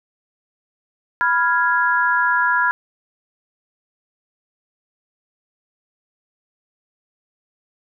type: chord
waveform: sine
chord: F diminished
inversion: second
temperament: equal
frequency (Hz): 987.8 / 1396.9 / 1661.2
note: Cb6 / F6 / Ab6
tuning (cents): 0 / 0 / 0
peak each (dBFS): -19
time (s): 1.21-2.71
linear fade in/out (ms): 0
effects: none